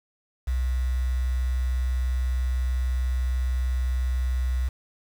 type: tone with quantisation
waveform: sine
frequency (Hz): 63.1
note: B1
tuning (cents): +38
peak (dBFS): -22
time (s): 0.47-4.69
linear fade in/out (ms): 10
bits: 7
effects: none